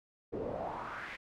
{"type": "noise with band-pass filter sweep", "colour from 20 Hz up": "brown", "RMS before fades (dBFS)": -40, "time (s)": [0.32, 1.17], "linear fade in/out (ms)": 20, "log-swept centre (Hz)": [380, 2200], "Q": 3.4, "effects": []}